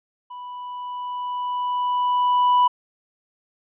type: tone with level ramp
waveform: triangle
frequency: 987.8 Hz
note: B5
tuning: in tune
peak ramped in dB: -32 to -11 dBFS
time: 0.3-2.68 s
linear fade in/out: 10 ms
effects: resampled to 8000 Hz